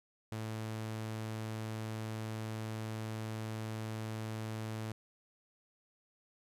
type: tone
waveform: sawtooth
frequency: 110 Hz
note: A2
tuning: in tune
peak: -34 dBFS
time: 0.32-4.92 s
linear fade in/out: 0 ms
effects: resampled to 32000 Hz + 12-bit